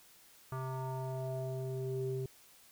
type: tone with low-pass filter sweep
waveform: square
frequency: 130.81 Hz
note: C3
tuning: in tune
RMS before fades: -38 dBFS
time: 0.52-2.26 s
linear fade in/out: 2 ms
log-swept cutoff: 1200 to 340 Hz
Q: 4.1
effects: white hiss -61 dBFS RMS until 2.71 s